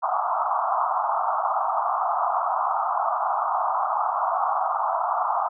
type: band-pass noise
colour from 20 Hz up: pink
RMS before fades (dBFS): -24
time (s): 0.02-5.49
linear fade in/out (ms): 20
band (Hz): 670 to 1300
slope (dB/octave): 96
effects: none